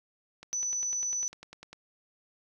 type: click train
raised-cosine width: 0.2 ms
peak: -28 dBFS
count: 14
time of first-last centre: 0.43-1.73 s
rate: 10 Hz
type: tone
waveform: sine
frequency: 5980 Hz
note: F#8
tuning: 17 cents sharp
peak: -29 dBFS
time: 0.53-1.28 s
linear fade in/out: 0 ms
effects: none